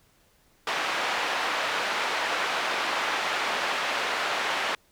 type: band-pass noise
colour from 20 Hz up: pink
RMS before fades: -28 dBFS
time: 0.67-4.75 s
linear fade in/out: 2 ms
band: 730 to 3100 Hz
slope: 12 dB/octave
effects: pink hiss -63 dBFS RMS until 4.91 s